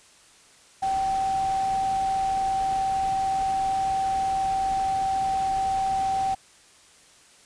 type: tone in noise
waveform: sine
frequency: 772 Hz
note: G5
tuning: 27 cents flat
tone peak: -22 dBFS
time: 0.82-6.35 s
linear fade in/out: 10 ms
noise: pink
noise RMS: -39 dBFS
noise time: 0.82-6.35 s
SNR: +14 dB
effects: white hiss -54 dBFS RMS until 7.45 s + resampled to 22050 Hz